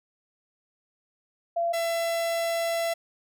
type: tone pair in turn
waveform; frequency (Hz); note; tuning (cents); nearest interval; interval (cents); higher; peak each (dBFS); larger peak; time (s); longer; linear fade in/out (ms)
sine / 45% pulse; 681 / 670.8; F5 / E5; -44 / +30; unison; 26; first; -23 / -25; first; 1.56-1.73 / 1.73-2.94; second; 10
effects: none